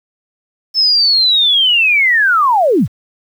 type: linear sweep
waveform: sine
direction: down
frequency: 5300 to 65.41 Hz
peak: -8 dBFS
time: 0.74-2.88 s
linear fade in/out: 50 ms
effects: 7-bit